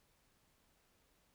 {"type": "silence", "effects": ["pink hiss -74 dBFS RMS until 1.34 s"]}